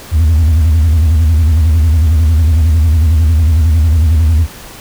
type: tone with vibrato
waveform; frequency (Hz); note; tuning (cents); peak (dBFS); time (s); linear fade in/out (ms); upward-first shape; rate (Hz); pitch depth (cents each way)
sine; 79.7; D#2; +42; -3; 0.11-4.47; 50; square; 11; 98
effects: tanh soft clip ceiling -5 dBFS + pink hiss -32 dBFS RMS until 4.8 s